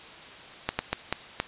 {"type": "slowing click train", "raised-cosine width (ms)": 0.3, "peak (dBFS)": -9, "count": 5, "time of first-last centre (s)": [0.69, 1.4], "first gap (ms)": 100, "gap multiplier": 1.4, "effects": ["white hiss -45 dBFS RMS until 1.47 s", "resampled to 8000 Hz"]}